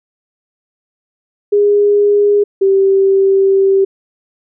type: tone pair in turn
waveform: sine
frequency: 410 / 388.8 Hz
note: G#4 / G4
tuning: -22 / -14 cents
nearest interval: minor second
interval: 92 cents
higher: first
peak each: -7 dBFS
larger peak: neither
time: 1.52-2.44 / 2.61-3.85 s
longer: second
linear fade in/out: 10 ms
effects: none